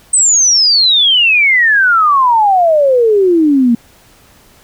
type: exponential sweep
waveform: sine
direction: down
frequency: 8360 to 227.9 Hz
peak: -6 dBFS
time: 0.13-3.75 s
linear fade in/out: 5 ms
effects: pink hiss -45 dBFS RMS until 4.63 s